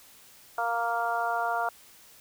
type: harmonic tone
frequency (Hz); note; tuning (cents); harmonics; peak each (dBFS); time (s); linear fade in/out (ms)
233.1; A#3; 0; 2 / 3 / 4 / 5 / 6; -39 / -29 / -32 / -35 / -32; 0.58-1.69; 2
effects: white hiss -54 dBFS RMS until 2.2 s